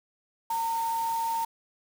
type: tone in noise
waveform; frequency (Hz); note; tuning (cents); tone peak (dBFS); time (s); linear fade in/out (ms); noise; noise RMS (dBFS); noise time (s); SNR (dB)
sine; 914; A#5; -34; -26; 0.5-1.45; 5; white; -42; 0.5-1.45; +13
effects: none